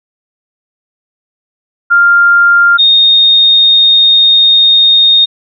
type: tone pair in turn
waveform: sine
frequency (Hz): 1396.9 / 3695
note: F6 / A#7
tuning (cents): 0 / -16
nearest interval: octave + perfect fourth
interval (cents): 1684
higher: second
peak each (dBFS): -3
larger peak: neither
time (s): 1.9-2.78 / 2.78-5.26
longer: second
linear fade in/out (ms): 20
effects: none